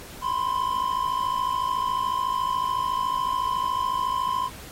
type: tone pair together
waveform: triangle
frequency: 1000 / 1053.9 Hz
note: B5 / C6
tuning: +21 / +12 cents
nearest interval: minor second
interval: 91 cents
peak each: -24 dBFS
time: 0.21-4.5 s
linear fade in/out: 50 ms
effects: pink hiss -43 dBFS RMS until 4.71 s + AAC 48 kbps